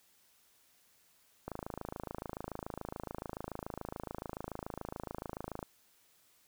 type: click train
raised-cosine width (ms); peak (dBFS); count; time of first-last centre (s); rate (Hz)
1; -25; 113; 1.48-5.628; 27
effects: white hiss -68 dBFS RMS until 6.47 s